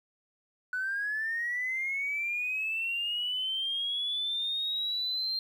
triangle linear sweep, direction up, 1480 to 4186 Hz, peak -26 dBFS, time 0.73-5.39 s, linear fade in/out 2 ms, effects tanh soft clip ceiling -27 dBFS + 11-bit

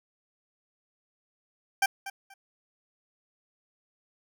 20% pulse tone with echo, 784 Hz, G5, in tune, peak -16 dBFS, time 1.82-1.86 s, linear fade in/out 5 ms, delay 240 ms, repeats 2, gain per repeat -14 dB, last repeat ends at 2.34 s, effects none

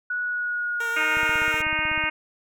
sine tone with pitch glide, 1467 to 1433.5 Hz, F#6 to F6, -15 to +45 cents, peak -24 dBFS, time 0.1-1.52 s, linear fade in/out 5 ms, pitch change -40 cents, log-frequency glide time 0.22-0.88 s
10% pulse tone with vibrato, 460.1 Hz, A#4, 23 cents flat, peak -23 dBFS, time 0.8-1.62 s, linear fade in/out 5 ms, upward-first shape triangle, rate 7.7 Hz, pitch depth 18 cents each way
harmonic tone, 309.9 Hz, D#4, 7 cents flat, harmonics 1 / 2 / 3 / 4 / 5 / 6 / 7 / 8 / 9, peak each -38 / -38 / -33 / -33 / -29 / -32 / -27 / -29 / -31 dBFS, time 0.96-2.1 s, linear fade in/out 10 ms
click train, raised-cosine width 5 ms, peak -26 dBFS, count 15, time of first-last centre 1.17-2.04 s, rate 16.1 Hz
effects none

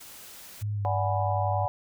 white noise, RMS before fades -46 dBFS, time 0-0.63 s, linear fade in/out 10 ms
sine tone with pitch glide, 104.3 to 100.4 Hz, G#2 to G2, +8 to +42 cents, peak -27 dBFS, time 0.61-1.67 s, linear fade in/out 20 ms, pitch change -66 cents, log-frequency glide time 0.74-0.84 s
sine chord, G# half-diminished seventh, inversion second, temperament equal with one note detuned, 582.6 / 740 / 830.6 / 987.8 Hz, D5 / F#5 / G#5 / B5, -14 / 0 / 0 / 0 cents, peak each -32 / -29 / -32 / -34 dBFS, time 0.85-1.68 s, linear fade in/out 0 ms
effects none

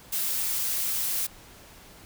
blue noise, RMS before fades -28 dBFS, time 0.12-1.27 s, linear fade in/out 10 ms, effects pink hiss -50 dBFS RMS until 2.05 s

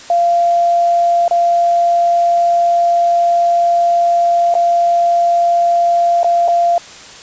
sine tone with dropouts, 690 Hz, F5, 21 cents flat, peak -9 dBFS, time 0.1-6.78 s, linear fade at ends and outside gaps 2 ms, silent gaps 1.28-1.31 / 4.541-4.551 / 6.232-6.244 / 6.479-6.483 s, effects white hiss -35 dBFS RMS until 7.22 s + resampled to 16000 Hz

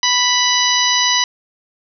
harmonic tone, 987.8 Hz, B5, in tune, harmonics 1 / 2 / 3 / 4 / 5 / 6, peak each -20 / -20 / -19 / -19 / -20 / -20 dBFS, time 0.03-1.24 s, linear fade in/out 2 ms, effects none

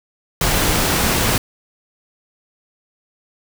pink noise, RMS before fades -17 dBFS, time 0.41-1.38 s, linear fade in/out 2 ms, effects none

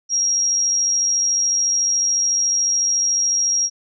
sine tone with amplitude modulation, 5630 Hz, F8, 13 cents sharp, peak -14 dBFS, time 0.09-3.7 s, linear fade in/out 50 ms, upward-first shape sine, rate 93.9 Hz, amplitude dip 35%, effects none

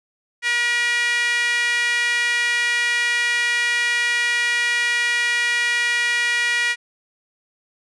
sawtooth tone with high-pass filter, 478.9 Hz, A#4, 47 cents sharp, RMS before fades -20 dBFS, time 0.42-6.76 s, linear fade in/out 50 ms, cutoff 2000 Hz, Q 4.6, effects resampled to 22050 Hz

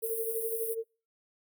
sine tone with tremolo, 452.1 Hz, A4, 47 cents sharp, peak -29 dBFS, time 0.02-0.84 s, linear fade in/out 20 ms, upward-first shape sine, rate 12 Hz, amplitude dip 65%
white high-pass noise, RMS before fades -37 dBFS, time 0.02-0.75 s, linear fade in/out 20 ms, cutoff 9100 Hz, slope 96 dB/octave
effects noise-tail reverb RT60 0.4 s tail -26 dB re dry

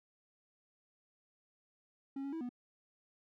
triangle tone with pitch steps, 273.2 / 277.6 / 325.4 / 245.2 Hz, C#4 / C#4 / E4 / B3, -25 / +3 / -22 / -12 cents, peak -36 dBFS, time 2.16-2.492 s, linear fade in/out 5 ms, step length 83 ms, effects none

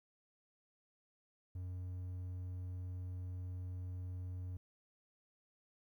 triangle tone, 90.8 Hz, F#2, 32 cents flat, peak -39 dBFS, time 1.55-4.57 s, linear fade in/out 5 ms, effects 13-bit

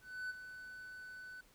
triangle tone with ADSR envelope, 1500 Hz, F#6, 23 cents sharp, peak -36 dBFS, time 0.01-1.41 s, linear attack 290 ms, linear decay 21 ms, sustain -10 dB, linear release 6 ms, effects pink hiss -67 dBFS RMS until 1.54 s

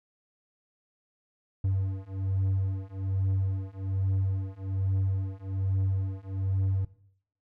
triangle beating tone pair, 95.5 / 96.7 Hz, G2 / G2, -45 / -23 cents, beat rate 1.2 Hz, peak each -28 / -27 dBFS, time 1.64-6.85 s, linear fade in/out 5 ms, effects noise-tail reverb RT60 0.6 s tail -17 dB re dry

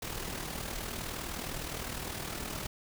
pink noise with amplitude modulation, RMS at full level -36 dBFS, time 0.02-2.67 s, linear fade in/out 5 ms, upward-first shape sine, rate 39.5 Hz, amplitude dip 55%, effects none

